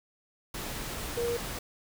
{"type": "tone in noise", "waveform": "sine", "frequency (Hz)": 473.8, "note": "A#4", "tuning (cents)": 28, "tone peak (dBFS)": -28, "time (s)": [1.17, 1.37], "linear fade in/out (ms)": 5, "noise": "pink", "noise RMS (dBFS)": -37, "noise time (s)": [0.54, 1.59], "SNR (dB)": 6, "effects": []}